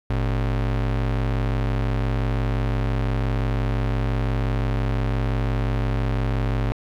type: ring-modulated tone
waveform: square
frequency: 82.41 Hz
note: E2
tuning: in tune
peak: -18 dBFS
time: 0.1-6.72 s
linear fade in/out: 0 ms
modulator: 32.9 Hz
effects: low-pass 3000 Hz 12 dB/octave + 10-bit